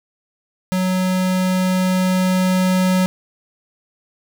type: tone with level ramp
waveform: square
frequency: 185 Hz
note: F#3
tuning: in tune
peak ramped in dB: -17 to -14 dBFS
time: 0.72-3.06 s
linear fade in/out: 0 ms
effects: none